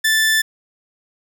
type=tone; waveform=sawtooth; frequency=1760 Hz; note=A6; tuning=in tune; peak=-10 dBFS; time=0.04-0.42 s; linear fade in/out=10 ms; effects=none